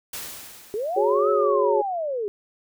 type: noise with exponential decay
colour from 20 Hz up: white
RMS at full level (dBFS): -32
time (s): 0.13-1.51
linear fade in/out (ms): 5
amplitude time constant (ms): 300
type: linear two-way sweep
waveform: sine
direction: up then down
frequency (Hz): 392 to 1317 to 392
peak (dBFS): -24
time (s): 0.74-2.28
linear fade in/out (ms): 0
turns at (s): 1.3
type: chord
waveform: sine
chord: F# suspended second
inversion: none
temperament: equal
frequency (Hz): 370 / 415.3 / 554.4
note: F#4 / G#4 / C#5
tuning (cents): 0 / 0 / 0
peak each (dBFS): -25 / -21 / -22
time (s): 0.96-1.82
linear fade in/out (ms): 10
effects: none